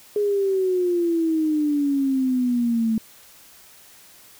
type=exponential sweep; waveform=sine; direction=down; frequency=418.3 to 220 Hz; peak=-18 dBFS; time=0.16-2.98 s; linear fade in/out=2 ms; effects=white hiss -49 dBFS RMS until 4.39 s